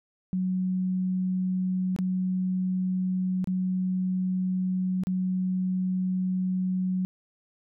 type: tone with dropouts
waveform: sine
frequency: 185 Hz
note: F#3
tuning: in tune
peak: -24 dBFS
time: 0.33-7.05 s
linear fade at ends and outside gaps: 0 ms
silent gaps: 1.963-1.988 / 3.443-3.473 / 5.036-5.07 s
effects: none

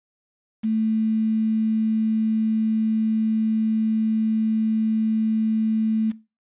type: tone with quantisation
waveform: sine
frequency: 220 Hz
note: A3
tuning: in tune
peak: -19 dBFS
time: 0.63-6.12 s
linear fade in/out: 20 ms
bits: 7
effects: noise-tail reverb RT60 0.3 s tail -19 dB re dry + resampled to 8000 Hz

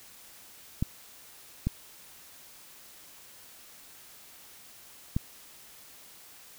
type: clicks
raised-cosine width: 5 ms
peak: -14 dBFS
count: 3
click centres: 0.825 / 1.67 / 5.165 s
effects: white hiss -52 dBFS RMS until 6.58 s

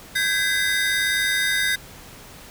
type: tone cluster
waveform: square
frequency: 1554 / 1653 / 2022 / 3700 Hz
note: G6 / G#6 / B6 / A#7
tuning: -16 / -9 / +40 / -14 cents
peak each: -26 dBFS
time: 0.15-1.76 s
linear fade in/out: 10 ms
effects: pink hiss -43 dBFS RMS until 2.5 s

